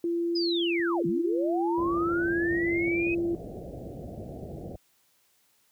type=tone; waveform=sine; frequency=340.7 Hz; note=F4; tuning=43 cents flat; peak=-25 dBFS; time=0.04-3.35 s; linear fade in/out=2 ms
type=linear two-way sweep; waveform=sine; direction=down then up; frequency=5090 to 147.5 to 2556 Hz; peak=-29 dBFS; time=0.35-3.15 s; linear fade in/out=10 ms; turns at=1.06 s
type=clicks; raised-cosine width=5 ms; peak=-41 / -33 / -43 dBFS; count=3; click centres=0.797 / 1.09 / 2.212 s
type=low-pass noise; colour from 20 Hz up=pink; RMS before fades=-38 dBFS; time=1.77-4.76 s; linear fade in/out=5 ms; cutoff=730 Hz; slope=96 dB/octave
effects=white hiss -67 dBFS RMS until 5.71 s + high-pass 60 Hz 12 dB/octave